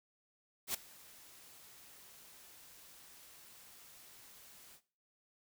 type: noise with ADSR envelope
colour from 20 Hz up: white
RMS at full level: -35 dBFS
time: 0.67-4.81 s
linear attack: 73 ms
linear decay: 7 ms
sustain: -23 dB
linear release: 68 ms
effects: noise-tail reverb RT60 0.4 s tail -17 dB re dry